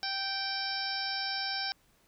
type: harmonic tone with a mistuned harmonic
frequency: 780 Hz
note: G5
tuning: 9 cents flat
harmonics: 1 / 2 / 3 / 4 / 5 / 6 / 7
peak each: -39 / -38 / -43 / -45 / -41 / -39 / -36 dBFS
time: 0.03-1.72 s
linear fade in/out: 0 ms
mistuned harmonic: 7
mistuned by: -40 cents
effects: pink hiss -67 dBFS RMS until 2.07 s